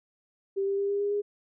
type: tone with pitch steps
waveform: sine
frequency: 392 / 395.6 / 399.3 / 403 / 406.8 / 410.5 Hz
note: G4 / G4 / G4 / G4 / G#4 / G#4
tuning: 0 / +16 / +32 / +48 / -36 / -20 cents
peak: -25 dBFS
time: 0.56-1.22 s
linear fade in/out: 20 ms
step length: 110 ms
effects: none